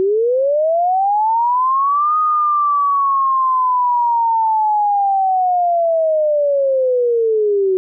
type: linear two-way sweep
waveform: sine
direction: up then down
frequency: 370 to 1244.5 to 370 Hz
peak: -12 dBFS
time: 0-7.77 s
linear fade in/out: 0 ms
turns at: 2.18 s
effects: none